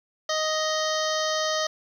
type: harmonic tone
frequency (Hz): 624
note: D#5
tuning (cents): +5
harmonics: 1 / 2 / 3 / 5 / 6 / 7 / 8 / 9 / 10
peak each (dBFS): -27 / -30 / -32 / -34 / -35 / -35 / -36 / -37 / -37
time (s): 0.29-1.67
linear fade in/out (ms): 5
effects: 9-bit